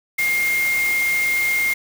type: tone in noise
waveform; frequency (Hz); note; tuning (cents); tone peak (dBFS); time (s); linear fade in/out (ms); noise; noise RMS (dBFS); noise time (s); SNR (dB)
sine; 2125; C7; +26; -17; 0.18-1.74; 10; white; -29; 0.18-1.74; +9
effects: none